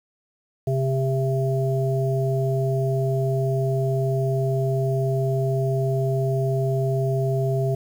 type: harmonic tone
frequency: 133.1 Hz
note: C3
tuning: 30 cents sharp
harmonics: 1 / 3 / 5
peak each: -21 / -26 / -28 dBFS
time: 0.67-7.75 s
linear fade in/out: 5 ms
effects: 8-bit